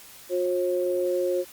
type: tone pair together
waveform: sine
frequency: 359.1 / 538 Hz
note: F4 / C5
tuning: +48 / +48 cents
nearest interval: perfect fifth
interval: 700 cents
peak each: -25 dBFS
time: 0.29-1.45 s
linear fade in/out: 50 ms
effects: white hiss -47 dBFS RMS until 1.52 s + Opus 48 kbps